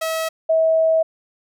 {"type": "tone pair in turn", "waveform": ["sawtooth", "sine"], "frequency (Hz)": [645, 645], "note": ["E5", "E5"], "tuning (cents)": [-38, -38], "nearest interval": "unison", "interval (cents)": 0, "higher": "neither", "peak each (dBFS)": [-17, -13], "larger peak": "second", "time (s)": [[0.01, 0.29], [0.49, 1.03]], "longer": "second", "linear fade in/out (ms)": 10, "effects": []}